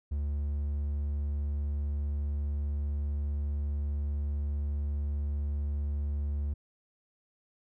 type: tone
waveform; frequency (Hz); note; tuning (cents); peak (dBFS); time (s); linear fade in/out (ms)
triangle; 72.4; D2; -24; -27; 0.11-6.54; 10
effects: none